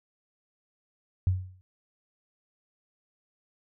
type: tone with exponential decay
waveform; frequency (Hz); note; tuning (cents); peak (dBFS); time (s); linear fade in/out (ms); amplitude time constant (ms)
sine; 92.5; F#2; 0; -18; 1.27-1.61; 0; 73
effects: none